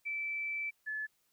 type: tone pair in turn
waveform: sine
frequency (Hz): 2322 / 1725.1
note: D7 / A6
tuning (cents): -20 / -35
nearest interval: perfect fourth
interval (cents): 515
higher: first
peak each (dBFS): -34 / -35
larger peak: first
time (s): 0.05-0.71 / 0.86-1.07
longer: first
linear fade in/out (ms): 20
effects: white hiss -75 dBFS RMS until 1.32 s